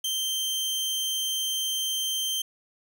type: tone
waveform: sawtooth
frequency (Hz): 3136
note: G7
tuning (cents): 0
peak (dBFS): -23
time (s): 0.04-2.42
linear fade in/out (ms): 5
effects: none